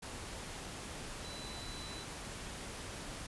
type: tone in noise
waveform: sine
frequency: 3984 Hz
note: B7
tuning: 14 cents sharp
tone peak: -49 dBFS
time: 1.24-2.04 s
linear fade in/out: 10 ms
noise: pink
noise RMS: -45 dBFS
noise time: 0.02-3.27 s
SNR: -7 dB
effects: resampled to 24000 Hz